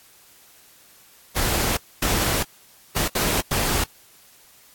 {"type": "noise bursts at uneven times", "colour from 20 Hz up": "pink", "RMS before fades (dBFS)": -22, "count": 5, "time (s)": [[1.36, 1.77], [2.02, 2.43], [2.96, 3.08], [3.15, 3.41], [3.51, 3.84]], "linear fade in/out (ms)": 5, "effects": ["white hiss -52 dBFS RMS until 4.74 s", "AAC 64 kbps"]}